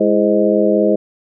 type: harmonic tone with a mistuned harmonic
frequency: 103.83 Hz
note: G#2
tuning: in tune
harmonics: 2 / 3 / 4 / 5 / 6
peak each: -17 / -17 / -17 / -17 / -17 dBFS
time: 0-0.96 s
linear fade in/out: 10 ms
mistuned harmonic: 3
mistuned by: +97 cents
effects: none